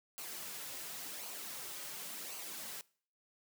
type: noise with flanger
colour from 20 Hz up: white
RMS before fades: -45 dBFS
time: 0.18-2.81 s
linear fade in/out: 0 ms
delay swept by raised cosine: 0.55 to 4.45 ms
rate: 0.92 Hz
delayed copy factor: -0.5
effects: noise-tail reverb RT60 0.5 s tail -23 dB re dry + high-pass 150 Hz 12 dB/octave